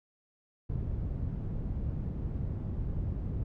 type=low-pass noise; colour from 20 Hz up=white; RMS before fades=-34 dBFS; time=0.69-3.44 s; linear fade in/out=10 ms; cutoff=110 Hz; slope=12 dB/octave; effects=none